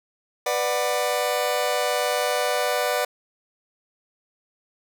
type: chord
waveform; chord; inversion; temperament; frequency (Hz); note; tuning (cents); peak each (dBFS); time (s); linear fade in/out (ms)
sawtooth; B minor; none; just; 493.9 / 592.7 / 740.8; B4 / D5 / F#5; 0 / +16 / +2; -22 / -21 / -23; 0.46-3.05; 5
effects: none